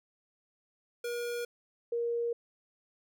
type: tone pair in turn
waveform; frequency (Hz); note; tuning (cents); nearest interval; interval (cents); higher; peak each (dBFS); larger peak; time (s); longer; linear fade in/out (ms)
square / sine; 477.8 / 470.4; A#4 / A#4; +43 / +16; unison; 27; first; -34 / -29; second; 1.04-1.45 / 1.92-2.33; neither; 5
effects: none